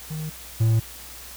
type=tone pair in turn; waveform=triangle; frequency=155.56 / 112.19 Hz; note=D#3 / A2; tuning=0 / +34 cents; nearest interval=tritone; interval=566 cents; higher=first; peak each=-26 / -14 dBFS; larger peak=second; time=0.1-0.3 / 0.6-0.8 s; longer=neither; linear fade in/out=10 ms; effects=added 60 Hz sine -47 dBFS peak until 1.36 s + white hiss -41 dBFS RMS until 1.36 s